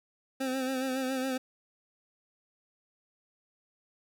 25% pulse tone with vibrato, 261.6 Hz, C4, in tune, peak -26 dBFS, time 0.4-1.38 s, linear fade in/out 10 ms, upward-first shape sine, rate 7.2 Hz, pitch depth 43 cents each way, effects none

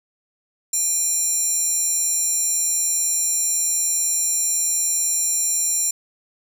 square tone with high-pass filter, 809 Hz, G#5, 46 cents flat, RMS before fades -21 dBFS, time 0.73-5.91 s, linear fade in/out 5 ms, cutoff 7300 Hz, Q 5.4, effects none

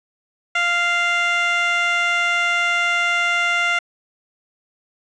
15% pulse tone with band-pass filter, 696 Hz, F5, 6 cents flat, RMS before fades -19 dBFS, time 0.55-3.79 s, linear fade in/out 5 ms, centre 2000 Hz, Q 1.1, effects resampled to 22050 Hz

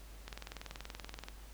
click train, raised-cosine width 0.2 ms, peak -26 dBFS, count 22, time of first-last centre 0.28-1.285 s, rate 20.9 Hz, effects added 50 Hz sine -50 dBFS peak until 1.53 s + pink hiss -58 dBFS RMS until 1.53 s

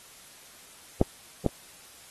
clicks, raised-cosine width 2 ms, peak -6 / -10 dBFS, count 2, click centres 1.014 / 1.463 s, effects white hiss -51 dBFS RMS until 2.1 s + AAC 32 kbps

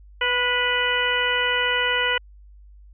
harmonic tone with a mistuned harmonic, 493.9 Hz, B4, in tune, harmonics 1 / 2 / 3 / 4 / 5 / 6, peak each -28 / -28 / -25 / -25 / -29 / -25 dBFS, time 0.21-2.18 s, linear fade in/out 5 ms, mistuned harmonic 3, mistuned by -25 cents, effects added 50 Hz sine -44 dBFS peak until 2.93 s

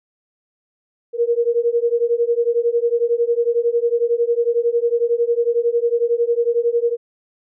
sine beating tone pair, 466.2 / 477.2 Hz, A#4 / A#4, 0 / +41 cents, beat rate 11 Hz, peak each -18 dBFS, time 1.13-6.97 s, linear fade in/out 50 ms, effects none

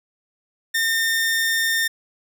sawtooth tone, 1816 Hz, A#6, 46 cents flat, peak -15 dBFS, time 0.74-1.88 s, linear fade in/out 10 ms, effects none

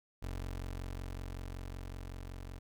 25% pulse tone with level ramp, 45.34 Hz, F#1, 34 cents flat, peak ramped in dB -34 to -40 dBFS, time 0.22-2.59 s, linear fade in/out 10 ms, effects none

